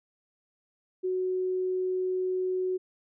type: tone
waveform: sine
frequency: 370 Hz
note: F#4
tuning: in tune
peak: -26 dBFS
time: 1.03-2.78 s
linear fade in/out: 20 ms
effects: none